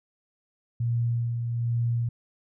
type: tone with tremolo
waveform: sine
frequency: 118 Hz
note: A#2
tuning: 22 cents sharp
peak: -22 dBFS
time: 0.8-2.09 s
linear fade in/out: 5 ms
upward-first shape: sine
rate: 1.2 Hz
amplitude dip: 40%
effects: none